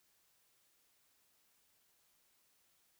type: silence
effects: white hiss -74 dBFS RMS until 2.99 s